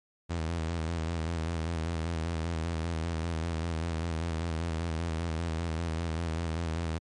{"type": "tone with vibrato", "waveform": "sawtooth", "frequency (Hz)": 82.41, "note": "E2", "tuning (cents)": 0, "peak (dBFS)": -26, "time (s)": [0.29, 6.99], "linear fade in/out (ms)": 20, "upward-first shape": "square", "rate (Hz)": 5.1, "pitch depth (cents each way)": 52, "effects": ["low-pass 8000 Hz 12 dB/octave", "MP3 48 kbps"]}